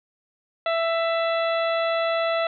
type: harmonic tone with a mistuned harmonic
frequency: 663 Hz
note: E5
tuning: 10 cents sharp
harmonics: 1 / 2 / 3 / 4 / 5 / 6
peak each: -22 / -28 / -32 / -34 / -36 / -38 dBFS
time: 0.66-2.47 s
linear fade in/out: 2 ms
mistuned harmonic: 5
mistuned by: +42 cents
effects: none